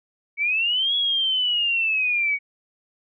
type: linear two-way sweep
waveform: sine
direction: up then down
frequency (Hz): 2232 to 3368 to 2232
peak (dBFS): -19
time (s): 0.37-2.39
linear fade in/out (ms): 50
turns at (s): 0.95
effects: none